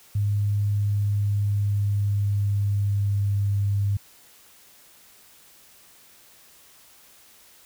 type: tone with pitch glide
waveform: sine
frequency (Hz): 102.5 to 100.56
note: G#2 to G2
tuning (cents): -22 to +45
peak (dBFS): -20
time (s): 0.15-3.97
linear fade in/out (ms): 5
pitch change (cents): -33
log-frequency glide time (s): 0.73-3.48
effects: white hiss -53 dBFS RMS until 7.65 s